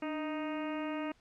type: harmonic tone with a mistuned harmonic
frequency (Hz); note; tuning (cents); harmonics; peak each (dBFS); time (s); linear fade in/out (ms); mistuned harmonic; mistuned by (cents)
311.1; D#4; 0; 1 / 2 / 3 / 4 / 5 / 6 / 7 / 8 / 9; -36 / -41 / -45 / -46 / -51 / -51 / -51 / -51 / -52; 0.02-1.12; 5; 1; -64
effects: pink hiss -67 dBFS RMS until 1.2 s + low-pass 6000 Hz 12 dB/octave